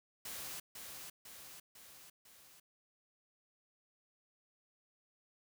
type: noise with echo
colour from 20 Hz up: white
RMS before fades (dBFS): -45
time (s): 0.25-0.6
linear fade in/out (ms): 5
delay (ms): 500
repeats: 4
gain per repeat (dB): -4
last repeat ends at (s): 2.6
effects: none